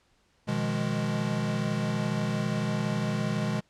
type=chord; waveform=square; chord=F half-diminished seventh; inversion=second; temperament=equal with one note detuned; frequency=123.47 / 155.56 / 173.11 / 207.7 Hz; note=Cb3 / Eb3 / F3 / Ab3; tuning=0 / 0 / -15 / 0 cents; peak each=-33 / -33 / -37 / -31 dBFS; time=0.47-3.61 s; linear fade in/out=20 ms; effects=pink hiss -67 dBFS RMS until 3.69 s + low-pass 7000 Hz 12 dB/octave